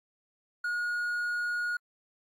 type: tone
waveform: triangle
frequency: 1442 Hz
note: F#6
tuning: 45 cents flat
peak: -27 dBFS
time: 0.64-1.77 s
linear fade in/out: 5 ms
effects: AAC 64 kbps